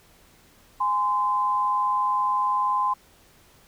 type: tone pair together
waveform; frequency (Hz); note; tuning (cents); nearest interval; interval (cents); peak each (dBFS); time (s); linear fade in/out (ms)
sine; 830.6 / 1030.4; G#5 / C6; 0 / -27; major third; 373; -28 / -21; 0.8-2.94; 10
effects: pink hiss -56 dBFS RMS until 3.67 s